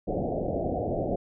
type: low-pass noise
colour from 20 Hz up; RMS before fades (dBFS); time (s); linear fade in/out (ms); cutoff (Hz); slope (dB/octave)
white; -29; 0.07-1.16; 10; 740; 96
effects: none